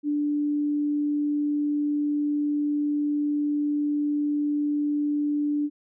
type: tone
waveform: sine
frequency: 293.7 Hz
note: D4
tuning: in tune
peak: -22 dBFS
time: 0.03-5.7 s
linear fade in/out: 50 ms
effects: none